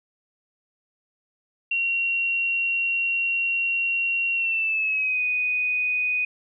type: tone with pitch glide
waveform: sine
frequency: 2745 to 2488 Hz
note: F7 to D#7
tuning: -31 to -1 cents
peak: -21 dBFS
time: 1.71-6.25 s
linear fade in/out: 5 ms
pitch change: -170 cents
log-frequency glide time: 4.34-5.22 s
effects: none